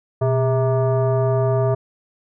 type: tone with frequency modulation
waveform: sine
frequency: 122.8 Hz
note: B2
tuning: 9 cents flat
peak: -15 dBFS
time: 0.21-1.75 s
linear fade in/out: 10 ms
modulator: 528 Hz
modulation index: 1.1
effects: none